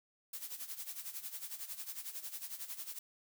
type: noise with tremolo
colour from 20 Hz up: blue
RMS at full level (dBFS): -42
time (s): 0.33-2.99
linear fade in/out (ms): 5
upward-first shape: sine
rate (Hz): 11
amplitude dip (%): 75
effects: none